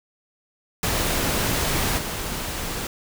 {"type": "noise with level steps", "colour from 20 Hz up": "pink", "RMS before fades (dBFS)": [-23, -29], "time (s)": [0.83, 2.87], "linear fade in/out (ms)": 2, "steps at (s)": 1.97, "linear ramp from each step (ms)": 20, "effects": []}